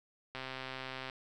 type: click train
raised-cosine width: 0.3 ms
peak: -25 dBFS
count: 99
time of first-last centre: 0.35-1.098 s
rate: 131 Hz
effects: none